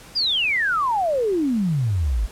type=exponential sweep; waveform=sine; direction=down; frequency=5040 to 47.26 Hz; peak=-18 dBFS; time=0.15-2.27 s; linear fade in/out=20 ms; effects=pink hiss -44 dBFS RMS until 2.31 s + low-pass 12000 Hz 12 dB/octave